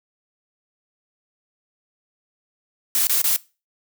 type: noise bursts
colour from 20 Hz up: blue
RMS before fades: -19 dBFS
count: 3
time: 2.95-3.362 s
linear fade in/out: 0 ms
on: 120 ms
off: 26 ms
effects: noise-tail reverb RT60 0.3 s tail -21 dB re dry